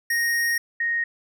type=tone pair in turn; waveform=square / sine; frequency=1864.7 / 1864.7 Hz; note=A#6 / A#6; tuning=0 / 0 cents; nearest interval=unison; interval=0 cents; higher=neither; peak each=-21 dBFS; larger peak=neither; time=0.1-0.58 / 0.8-1.04 s; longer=first; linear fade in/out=5 ms; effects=none